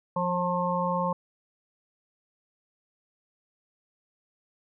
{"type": "harmonic tone with a mistuned harmonic", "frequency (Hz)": 178.4, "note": "F3", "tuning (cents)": 37, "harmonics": [1, 3, 5, 6], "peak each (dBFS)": [-30, -30, -30, -30], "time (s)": [0.16, 1.13], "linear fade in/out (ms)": 5, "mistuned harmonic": 1, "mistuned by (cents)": -17, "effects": []}